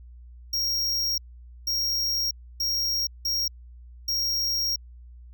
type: tone bursts at uneven times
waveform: square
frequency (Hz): 5588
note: F8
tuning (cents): 0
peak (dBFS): -24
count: 5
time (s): 0.53-1.18 / 1.67-2.31 / 2.6-3.07 / 3.25-3.48 / 4.08-4.76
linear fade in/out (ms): 5
effects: added 60 Hz sine -43 dBFS peak until 5.33 s